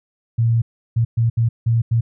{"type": "tone bursts at uneven times", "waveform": "sine", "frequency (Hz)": 115.5, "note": "A#2", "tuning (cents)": -16, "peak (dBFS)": -13, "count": 6, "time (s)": [[0.38, 0.62], [0.96, 1.05], [1.17, 1.3], [1.37, 1.49], [1.66, 1.82], [1.91, 2.01]], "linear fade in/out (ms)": 10, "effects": []}